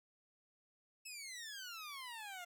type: exponential sweep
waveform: 15% pulse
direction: down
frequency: 2637 to 690 Hz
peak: -40 dBFS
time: 1.05-2.45 s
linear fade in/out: 10 ms
effects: none